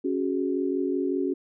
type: chord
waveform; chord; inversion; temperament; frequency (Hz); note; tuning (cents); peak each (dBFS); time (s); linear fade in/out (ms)
sine; C# suspended fourth; none; equal; 277.2 / 370 / 415.3; C#4 / F#4 / G#4; 0 / 0 / 0; -27 / -27 / -32; 0.04-1.34; 10
effects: none